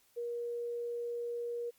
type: tone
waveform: sine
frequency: 474.9 Hz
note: A#4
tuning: 32 cents sharp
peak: -35 dBFS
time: 0.16-1.71 s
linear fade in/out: 20 ms
effects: white hiss -69 dBFS RMS until 1.78 s + Opus 48 kbps